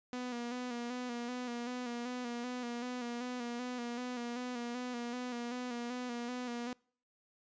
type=tone with vibrato; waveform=sawtooth; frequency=243.7 Hz; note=B3; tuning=23 cents flat; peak=-34 dBFS; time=0.13-6.73 s; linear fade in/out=0 ms; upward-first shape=square; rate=2.6 Hz; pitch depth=38 cents each way; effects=noise-tail reverb RT60 0.5 s tail -26 dB re dry + resampled to 16000 Hz